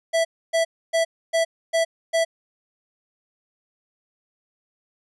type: tone bursts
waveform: square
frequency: 659 Hz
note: E5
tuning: 1 cent flat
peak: -18 dBFS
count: 6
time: 0.13-2.25 s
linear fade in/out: 20 ms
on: 120 ms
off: 280 ms
effects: resampled to 24000 Hz